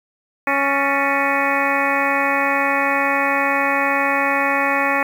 harmonic tone with a mistuned harmonic, 277.8 Hz, C#4, 4 cents sharp, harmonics 1 / 2 / 3 / 4 / 5 / 6 / 7 / 8 / 9, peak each -26 / -24 / -23 / -23 / -26 / -24 / -25 / -25 / -26 dBFS, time 0.47-5.03 s, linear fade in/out 2 ms, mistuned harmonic 6, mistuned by +100 cents, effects 7-bit

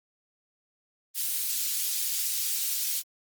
white high-pass noise, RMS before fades -29 dBFS, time 1.14-3.03 s, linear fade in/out 50 ms, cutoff 3800 Hz, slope 12 dB/octave, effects Opus 24 kbps

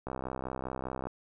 click train, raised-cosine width 1 ms, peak -22 dBFS, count 66, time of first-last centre 0.07-1.07 s, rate 65 Hz, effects none

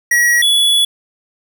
square tone pair in turn, 1913 / 3409 Hz, A#6 / G#7, +44 / +45 cents, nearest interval minor seventh, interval 1001 cents, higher second, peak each -10 dBFS, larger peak neither, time 0.11-0.42 / 0.42-0.85 s, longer second, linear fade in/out 5 ms, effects none

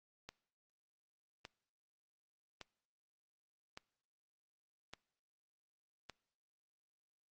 click train, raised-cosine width 0.2 ms, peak -30 dBFS, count 6, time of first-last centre 0.29-6.097 s, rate 0.861 Hz, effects noise-tail reverb RT60 0.7 s tail -23 dB re dry + Opus 48 kbps

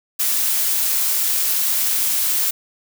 blue noise, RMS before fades -19 dBFS, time 0.19-2.51 s, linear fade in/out 10 ms, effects none

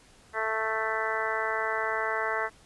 harmonic tone, 220.5 Hz, A3, 4 cents sharp, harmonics 2 / 3 / 4 / 5 / 6 / 7 / 8 / 9, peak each -35 / -35 / -35 / -35 / -35 / -35 / -35 / -35 dBFS, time 0.33-2.5 s, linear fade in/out 50 ms, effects pink hiss -57 dBFS RMS until 2.65 s + resampled to 24000 Hz

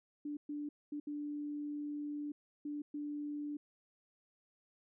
sine tone bursts at uneven times, 293.7 Hz, D4, in tune, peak -38 dBFS, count 6, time 0.25-0.37 / 0.49-0.69 / 0.92-1 / 1.07-2.32 / 2.65-2.82 / 2.94-3.57 s, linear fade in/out 5 ms, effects none

